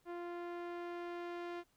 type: tone with low-pass filter sweep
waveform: sawtooth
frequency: 347.7 Hz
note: F4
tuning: 8 cents flat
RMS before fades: -44 dBFS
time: 0.05-1.64 s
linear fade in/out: 50 ms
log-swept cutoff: 1600 to 2900 Hz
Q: 0.72
effects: pink hiss -75 dBFS RMS until 1.76 s